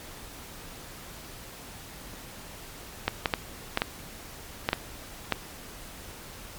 clicks, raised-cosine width 0.3 ms, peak -7 dBFS, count 8, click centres 3.08 / 3.258 / 3.338 / 3.774 / 3.819 / 4.689 / 4.731 / 5.323 s, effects pink hiss -44 dBFS RMS until 6.58 s + MP3 96 kbps

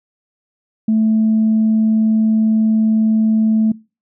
sine tone, 219.5 Hz, A3, 4 cents flat, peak -10 dBFS, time 0.88-3.72 s, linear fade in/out 5 ms, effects noise-tail reverb RT60 0.3 s tail -23 dB re dry + tanh soft clip ceiling -7 dBFS

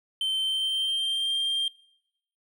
triangle tone with pitch glide, 3102 to 3186 Hz, G7 to G7, -19 to +27 cents, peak -23 dBFS, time 0.21-1.68 s, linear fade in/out 2 ms, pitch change +46 cents, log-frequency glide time 0.4-1.34 s, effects noise-tail reverb RT60 0.8 s tail -22 dB re dry

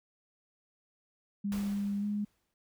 sine tone with pitch glide, 201.8 to 206.9 Hz, G#3 to G#3, -49 to -6 cents, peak -30 dBFS, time 1.44-2.25 s, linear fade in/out 10 ms, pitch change +43 cents, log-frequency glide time 2-2.05 s
pink noise with exponential decay, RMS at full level -43 dBFS, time 1.52-2.54 s, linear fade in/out 1 ms, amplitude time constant 220 ms
effects none

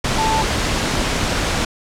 sine tone in noise, 880 Hz, A5, in tune, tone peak -17 dBFS, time 0.18-0.42 s, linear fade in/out 5 ms, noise pink, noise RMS -19 dBFS, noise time 0.04-1.65 s, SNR -1 dB, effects low-pass 7000 Hz 12 dB/octave

